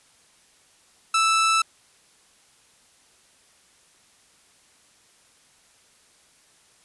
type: tone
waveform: sawtooth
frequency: 1318.5 Hz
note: E6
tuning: in tune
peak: -14 dBFS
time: 1.14-1.62 s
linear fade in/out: 5 ms
effects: white hiss -58 dBFS RMS until 6.84 s + resampled to 24000 Hz